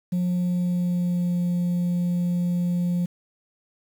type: tone with pitch glide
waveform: sine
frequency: 178.8 to 175.93 Hz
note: F3 to F3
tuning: +41 to +13 cents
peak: -18 dBFS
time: 0.12-3.06 s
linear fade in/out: 10 ms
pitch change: -28 cents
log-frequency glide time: 0.22-1.39 s
effects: tanh soft clip ceiling -20 dBFS + 8-bit